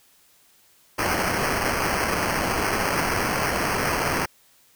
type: noise with sample-and-hold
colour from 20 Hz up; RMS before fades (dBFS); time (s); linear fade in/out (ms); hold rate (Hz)
white; -24; 0.98-4.26; 10; 3675
effects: white hiss -58 dBFS RMS until 4.75 s